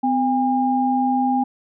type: tone pair together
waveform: sine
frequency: 254.7 / 808.6 Hz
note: C4 / G#5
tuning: -46 / -46 cents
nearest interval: octave + minor sixth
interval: 2000 cents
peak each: -19 dBFS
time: 0.03-1.44 s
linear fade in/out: 10 ms
effects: none